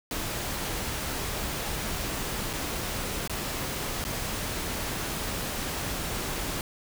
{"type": "noise with dropouts", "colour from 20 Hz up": "pink", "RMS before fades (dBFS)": -32, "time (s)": [0.11, 6.61], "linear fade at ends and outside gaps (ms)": 1, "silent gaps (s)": [[2.531, 2.535], [3.276, 3.296], [4.041, 4.05]], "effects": []}